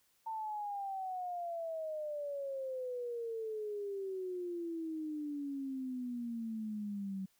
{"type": "exponential sweep", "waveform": "sine", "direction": "down", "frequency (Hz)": [900, 189.1], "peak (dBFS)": -37, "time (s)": [0.26, 7.26], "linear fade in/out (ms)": 10, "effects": ["white hiss -73 dBFS RMS until 7.39 s"]}